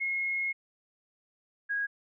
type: tone pair in turn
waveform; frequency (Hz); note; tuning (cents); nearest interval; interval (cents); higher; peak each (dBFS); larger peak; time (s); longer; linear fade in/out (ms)
sine; 2160 / 1645.7; C#7 / G#6; -45 / -16; perfect fourth; 471; first; -28; neither; 0-0.53 / 1.69-1.87; first; 20
effects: none